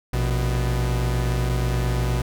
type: tone pair together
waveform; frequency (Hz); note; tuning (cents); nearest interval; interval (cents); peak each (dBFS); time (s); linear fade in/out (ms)
45% pulse; 57.95 / 124.3; A#1 / B2; -10 / +12; octave + minor second; 1322; -23; 0.13-2.22; 5
effects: none